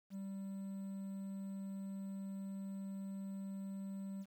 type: tone with quantisation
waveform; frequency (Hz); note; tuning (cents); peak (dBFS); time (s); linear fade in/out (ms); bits
triangle; 195.2; G3; -7; -40; 0.1-4.26; 50; 11
effects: none